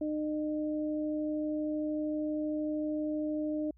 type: tone pair together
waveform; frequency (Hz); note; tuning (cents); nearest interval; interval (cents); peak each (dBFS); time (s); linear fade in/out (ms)
sine; 304.3 / 608.6; D#4 / D#5; -38 / -38; octave; 1200; -31 / -37; 0.01-3.71; 5
effects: added 60 Hz sine -58 dBFS peak until 3.77 s